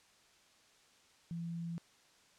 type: tone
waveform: sine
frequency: 168.6 Hz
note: E3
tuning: 39 cents sharp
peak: -38 dBFS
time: 1.31-1.78 s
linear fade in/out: 0 ms
effects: white hiss -66 dBFS RMS until 2.38 s + low-pass 7000 Hz 12 dB/octave